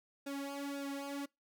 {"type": "tone with flanger", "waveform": "sawtooth", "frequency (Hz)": 280.1, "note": "C#4", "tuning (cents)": 18, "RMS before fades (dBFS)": -41, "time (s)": [0.26, 1.26], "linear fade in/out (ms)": 10, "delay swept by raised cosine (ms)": [0.95, 3.05], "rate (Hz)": 1.9, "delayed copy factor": -0.95, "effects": ["noise-tail reverb RT60 0.2 s tail -24 dB re dry"]}